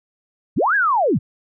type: linear two-way sweep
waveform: sine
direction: up then down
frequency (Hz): 73.9 to 1700 to 73.9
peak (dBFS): -14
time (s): 0.56-1.19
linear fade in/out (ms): 20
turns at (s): 0.75
effects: none